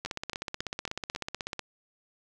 two click trains, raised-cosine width 0.2 ms, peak -18 / -16 dBFS, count 5 / 26, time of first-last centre 0.06-1.15 / 0.05-1.593 s, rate 3.67 / 16.2 Hz, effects none

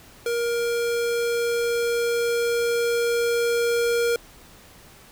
square tone with level ramp, 470.9 Hz, A#4, 18 cents sharp, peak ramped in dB -23 to -20 dBFS, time 0.26-4.16 s, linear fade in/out 2 ms, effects pink hiss -49 dBFS RMS until 5.11 s

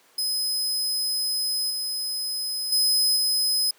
sawtooth tone with level steps, 5060 Hz, D#8, 28 cents sharp, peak -21 / -24 / -16 / -18 dBFS, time 0.18-3.71 s, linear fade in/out 5 ms, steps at 1.7 / 2.72 / 3.16 s, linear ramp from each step 5 ms, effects pink hiss -57 dBFS RMS until 3.78 s + high-pass 400 Hz 12 dB/octave

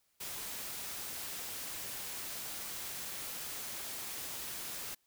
white noise, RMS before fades -42 dBFS, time 0.2-4.95 s, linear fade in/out 10 ms, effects white hiss -75 dBFS RMS until 5.06 s

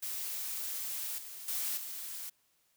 blue noise with level steps, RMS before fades -38 / -46 / -35 / -42 dBFS, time 0.02-2.3 s, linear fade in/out 10 ms, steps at 1.18 / 1.48 / 1.77 s, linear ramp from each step 5 ms, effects white hiss -73 dBFS RMS until 2.76 s

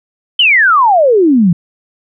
sine exponential sweep, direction down, 3136 to 162 Hz, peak -5 dBFS, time 0.39-1.53 s, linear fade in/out 5 ms, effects none

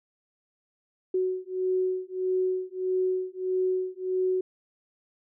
sine beating tone pair, 370.4 / 372 Hz, F#4 / F#4, +2 / +9 cents, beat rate 1.6 Hz, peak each -28 dBFS, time 1.14-4.41 s, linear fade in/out 5 ms, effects none

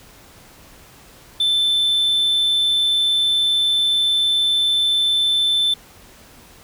sine tone, 3533 Hz, A7, 6 cents sharp, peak -12 dBFS, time 1.4-5.74 s, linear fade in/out 5 ms, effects tanh soft clip ceiling -14 dBFS + pink hiss -46 dBFS RMS until 6.63 s

